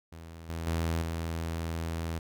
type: tone with level steps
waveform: sawtooth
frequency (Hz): 82.41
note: E2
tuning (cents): 0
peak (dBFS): -40 / -30 / -24 / -28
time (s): 0.12-2.19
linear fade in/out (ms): 5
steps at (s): 0.49 / 0.67 / 1.02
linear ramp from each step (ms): 2
effects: none